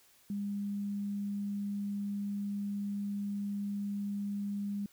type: tone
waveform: sine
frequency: 202.3 Hz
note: G#3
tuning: 45 cents flat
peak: -33 dBFS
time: 0.3-4.86 s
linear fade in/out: 2 ms
effects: white hiss -64 dBFS RMS until 4.92 s